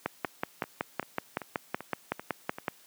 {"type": "two click trains", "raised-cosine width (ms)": 0.5, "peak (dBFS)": [-23, -13], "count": [7, 15], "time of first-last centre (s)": [[0.25, 2.585], [0.06, 2.682]], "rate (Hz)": [2.57, 5.34], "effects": ["white hiss -58 dBFS RMS until 2.86 s", "high-pass 150 Hz 12 dB/octave"]}